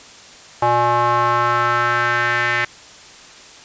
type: tone with band-pass filter sweep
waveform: square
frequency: 119.9 Hz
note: A#2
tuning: 49 cents sharp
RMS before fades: -17 dBFS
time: 0.62-2.65 s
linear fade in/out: 5 ms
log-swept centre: 870 to 1900 Hz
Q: 3.4
effects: white hiss -41 dBFS RMS until 3.64 s + resampled to 16000 Hz